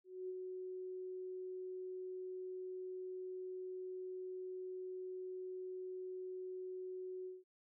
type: tone with ADSR envelope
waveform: sine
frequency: 370 Hz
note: F#4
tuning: in tune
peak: -40 dBFS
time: 0.04-7.44 s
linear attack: 250 ms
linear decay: 36 ms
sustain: -3 dB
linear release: 180 ms
effects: none